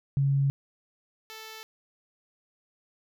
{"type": "tone pair in turn", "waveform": ["sine", "5% pulse"], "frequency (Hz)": [138.59, 440], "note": ["C#3", "A4"], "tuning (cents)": [0, 0], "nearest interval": "octave + minor sixth", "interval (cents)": 2000, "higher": "second", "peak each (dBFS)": [-21, -30], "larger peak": "first", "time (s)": [[0.17, 0.5], [1.3, 1.63]], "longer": "neither", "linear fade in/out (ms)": 0, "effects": []}